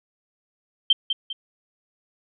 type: tone with echo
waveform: sine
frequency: 3136 Hz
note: G7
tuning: in tune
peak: -12 dBFS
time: 0.9-0.93 s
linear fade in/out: 5 ms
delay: 200 ms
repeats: 2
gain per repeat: -8 dB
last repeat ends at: 1.33 s
effects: none